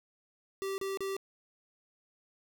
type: tone bursts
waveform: square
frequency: 389 Hz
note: G4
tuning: 13 cents flat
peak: -34 dBFS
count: 3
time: 0.62-1.166 s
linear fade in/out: 0 ms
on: 160 ms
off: 33 ms
effects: 10-bit